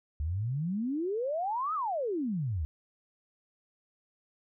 sine exponential two-way sweep, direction up then down, 70.6 to 1318.5 to 70.6 Hz, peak -29 dBFS, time 0.2-2.65 s, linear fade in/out 0 ms, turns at 1.74 s, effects none

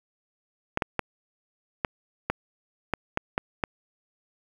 clicks, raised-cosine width 0.5 ms, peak -9 dBFS, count 9, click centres 0.774 / 0.822 / 0.993 / 1.848 / 2.3 / 2.937 / 3.174 / 3.379 / 3.638 s, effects 7-bit

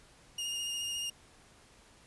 sawtooth tone with vibrato, 2838 Hz, F7, 27 cents sharp, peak -31 dBFS, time 0.38-1.1 s, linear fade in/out 5 ms, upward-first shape sine, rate 14 Hz, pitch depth 20 cents each way, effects pink hiss -60 dBFS RMS until 2.06 s + resampled to 24000 Hz

